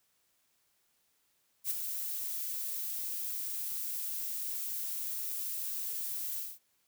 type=noise with ADSR envelope; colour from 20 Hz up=violet; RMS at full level=-30 dBFS; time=1.64-6.59 s; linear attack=66 ms; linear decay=13 ms; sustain=-7 dB; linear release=210 ms; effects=white hiss -74 dBFS RMS until 6.87 s